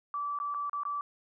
sine tone with dropouts, 1158 Hz, D6, 25 cents flat, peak -31 dBFS, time 0.14-1.01 s, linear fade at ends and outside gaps 1 ms, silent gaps 0.388-0.4 / 0.541-0.546 / 0.696-0.731 / 0.834-0.852 s, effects none

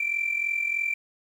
sine tone with amplitude modulation, 2349 Hz, D7, in tune, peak -20 dBFS, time 0-0.94 s, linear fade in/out 5 ms, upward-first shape sine, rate 43.2 Hz, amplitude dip 75%, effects tanh soft clip ceiling -18 dBFS + 9-bit

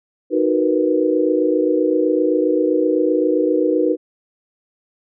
sine chord, B major seventh, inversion first, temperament equal, 311.1 / 370 / 466.2 / 493.9 Hz, D#4 / F#4 / A#4 / B4, 0 / 0 / 0 / 0 cents, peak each -18 / -20 / -22 / -19 dBFS, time 0.3-3.97 s, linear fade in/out 50 ms, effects none

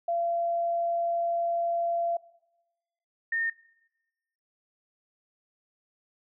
sine tone pair in turn, 683 / 1827.6 Hz, F5 / A#6, -39 / -35 cents, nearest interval octave + perfect fourth, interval 1704 cents, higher second, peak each -25 dBFS, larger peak neither, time 0.08-2.17 / 3.32-3.5 s, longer first, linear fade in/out 5 ms, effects noise-tail reverb RT60 1.0 s tail -21 dB re dry

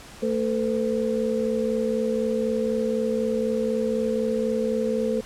sine tone cluster, 223.2 / 444 / 508 Hz, A3 / A4 / B4, +25 / +16 / +49 cents, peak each -26 dBFS, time 0.22-5.21 s, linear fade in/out 10 ms, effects pink hiss -44 dBFS RMS until 5.25 s + low-pass 10000 Hz 12 dB/octave

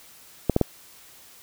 clicks, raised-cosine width 2 ms, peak -5 dBFS, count 3, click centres 0.497 / 0.564 / 0.613 s, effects white hiss -50 dBFS RMS until 1.42 s

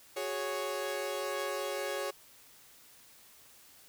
sawtooth chord, F# suspended second, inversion none, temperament equal, 370 / 415.3 / 554.4 Hz, F#4 / G#4 / C#5, 0 / 0 / 0 cents, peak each -37 / -35 / -32 dBFS, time 0.16-2.11 s, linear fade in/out 10 ms, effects white hiss -58 dBFS RMS until 3.88 s

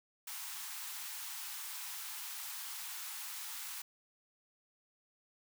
white high-pass noise, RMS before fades -44 dBFS, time 0.27-3.82 s, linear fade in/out 5 ms, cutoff 780 Hz, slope 96 dB/octave, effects none

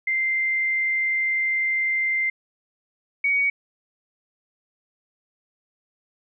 sine tone pair in turn, 2088 / 2247 Hz, C7 / C#7, -4 / +23 cents, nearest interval minor second, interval 127 cents, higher second, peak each -20 / -18 dBFS, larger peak second, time 0.07-2.3 / 3.24-3.5 s, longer first, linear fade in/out 5 ms, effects none

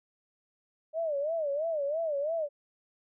sine tone with vibrato, 610 Hz, D#5, 34 cents flat, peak -28 dBFS, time 0.93-2.49 s, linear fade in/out 50 ms, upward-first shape sine, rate 3 Hz, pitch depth 160 cents each way, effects none

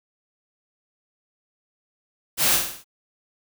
white noise with echo, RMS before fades -20 dBFS, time 2.37-2.6 s, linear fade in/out 50 ms, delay 49 ms, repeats 5, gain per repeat -5 dB, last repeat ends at 2.845 s, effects none

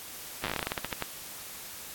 slowing click train, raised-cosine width 0.3 ms, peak -14 dBFS, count 17, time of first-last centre 0.44-1.024 s, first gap 8 ms, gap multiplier 1.18, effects white hiss -43 dBFS RMS until 1.94 s + AAC 64 kbps

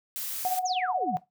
blue noise, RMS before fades -34 dBFS, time 0.16-0.59 s, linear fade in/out 0 ms
sine tone with tremolo, 737 Hz, F#5, 7 cents flat, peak -22 dBFS, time 0.45-1.17 s, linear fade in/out 0 ms, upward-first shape triangle, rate 16 Hz, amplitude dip 70%
sine exponential sweep, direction down, 7080 to 146 Hz, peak -31 dBFS, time 0.65-1.17 s, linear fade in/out 10 ms
effects noise-tail reverb RT60 0.2 s tail -17 dB re dry

